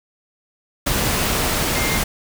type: tone in noise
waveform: sine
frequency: 2113 Hz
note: C7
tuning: 16 cents sharp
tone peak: -25 dBFS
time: 1.75-1.98 s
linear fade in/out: 10 ms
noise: pink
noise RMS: -20 dBFS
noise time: 0.86-2.04 s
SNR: -8 dB
effects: none